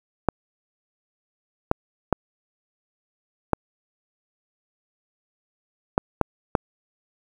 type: clicks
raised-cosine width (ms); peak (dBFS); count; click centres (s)
1; -3; 7; 0.287 / 1.714 / 2.127 / 3.533 / 5.979 / 6.213 / 6.552
effects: 7-bit